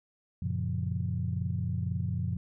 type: chord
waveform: sine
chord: Gb major seventh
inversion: none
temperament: equal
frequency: 92.5 / 116.54 / 138.59 / 174.61 Hz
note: Gb2 / Bb2 / Db3 / F3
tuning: 0 / 0 / 0 / 0 cents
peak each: -32 / -34 / -36 / -35 dBFS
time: 0.42-2.37 s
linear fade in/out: 5 ms
effects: tanh soft clip ceiling -18 dBFS